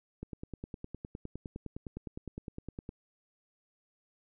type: click train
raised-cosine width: 3 ms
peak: -27 dBFS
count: 27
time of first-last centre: 0.23-2.891 s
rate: 9.77 Hz
effects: none